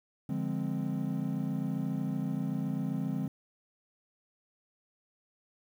triangle chord, D half-diminished seventh, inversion none, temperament equal, 146.83 / 174.61 / 207.7 / 261.6 Hz, D3 / F3 / Ab3 / C4, 0 / 0 / 0 / 0 cents, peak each -34 dBFS, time 0.29-3.28 s, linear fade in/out 5 ms, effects 10-bit

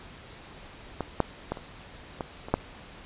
clicks, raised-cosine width 1 ms, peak -15 / -7 / -14 / -25 / -16 / -24 / -7 dBFS, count 7, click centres 1.007 / 1.203 / 1.52 / 1.572 / 2.208 / 2.485 / 2.54 s, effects pink hiss -47 dBFS RMS until 3.05 s + resampled to 8000 Hz

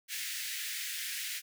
pink high-pass noise, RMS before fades -38 dBFS, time 0.08-1.42 s, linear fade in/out 50 ms, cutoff 1700 Hz, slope 48 dB/octave, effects none

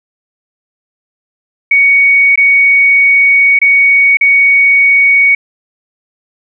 sine tone with dropouts, 2236 Hz, C#7, 14 cents sharp, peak -4 dBFS, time 1.71-5.35 s, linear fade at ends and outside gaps 5 ms, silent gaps 2.358-2.375 / 3.59-3.615 / 4.171-4.21 s, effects none

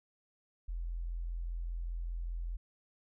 sine tone, 42.53 Hz, F1, 45 cents flat, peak -35 dBFS, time 0.68-2.57 s, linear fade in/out 10 ms, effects none

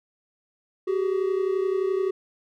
triangle tone pair together, 377.4 / 409 Hz, F#4 / G#4, +34 / -26 cents, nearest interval minor second, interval 140 cents, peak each -21 / -26 dBFS, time 0.87-2.11 s, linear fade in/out 10 ms, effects none

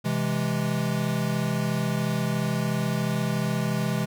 square chord, C augmented, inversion none, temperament equal, 130.81 / 164.81 / 207.7 Hz, C3 / E3 / G#3, 0 / 0 / 0 cents, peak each -29 dBFS, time 0.04-4.06 s, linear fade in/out 20 ms, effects none

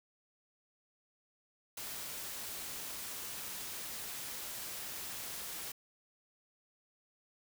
white noise, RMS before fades -43 dBFS, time 1.77-5.72 s, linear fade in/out 5 ms, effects none

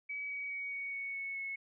sine tone with pitch steps, 2278 / 2264 / 2249 / 2235 / 2221 / 2207 / 2193 Hz, C#7 / C#7 / C#7 / C#7 / C#7 / C#7 / C#7, +47 / +36 / +24 / +14 / +3 / -8 / -19 cents, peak -37 dBFS, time 0.09-1.56 s, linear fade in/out 10 ms, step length 210 ms, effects none

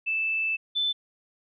sine tone pair in turn, 2637 / 3520 Hz, E7 / A7, 0 / 0 cents, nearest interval perfect fourth, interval 500 cents, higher second, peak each -24 / -23 dBFS, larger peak second, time 0.06-0.57 / 0.75-0.93 s, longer first, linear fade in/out 20 ms, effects none

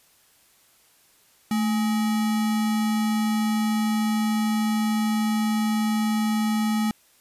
sine tone with sample-and-hold, 218.3 Hz, A3, 13 cents flat, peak -20 dBFS, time 1.51-6.91 s, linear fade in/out 2 ms, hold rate 1050 Hz, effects white hiss -59 dBFS RMS until 7.2 s + resampled to 32000 Hz

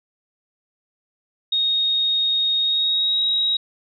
sine tone with pitch glide, 3729 to 3814 Hz, A#7 to A#7, 0 to +39 cents, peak -17 dBFS, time 1.52-3.57 s, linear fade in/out 5 ms, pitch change +39 cents, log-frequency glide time 2.6-3.22 s, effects none

